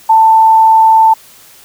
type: tone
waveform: sine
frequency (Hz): 888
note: A5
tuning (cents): +16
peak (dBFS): -3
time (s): 0.09-1.14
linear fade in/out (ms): 10
effects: white hiss -40 dBFS RMS until 1.64 s